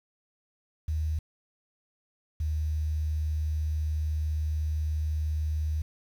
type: tone pair in turn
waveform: sine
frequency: 77.78 / 76.98 Hz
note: D#2 / D#2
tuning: 0 / -18 cents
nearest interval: unison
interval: 18 cents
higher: first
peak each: -26 dBFS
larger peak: neither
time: 0.88-1.19 / 2.4-5.82 s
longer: second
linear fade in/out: 5 ms
effects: 9-bit